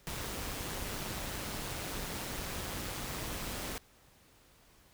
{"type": "noise with amplitude modulation", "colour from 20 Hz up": "pink", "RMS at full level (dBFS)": -37, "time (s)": [0.07, 3.78], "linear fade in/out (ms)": 0, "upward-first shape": "sine", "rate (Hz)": 195, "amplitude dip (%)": 50, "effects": ["pink hiss -63 dBFS RMS until 4.93 s"]}